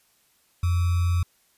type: tone with sample-and-hold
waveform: sine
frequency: 87.31 Hz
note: F2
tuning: in tune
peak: -19 dBFS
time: 0.63-1.23 s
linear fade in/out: 5 ms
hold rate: 1225 Hz
effects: white hiss -64 dBFS RMS until 1.57 s + resampled to 32000 Hz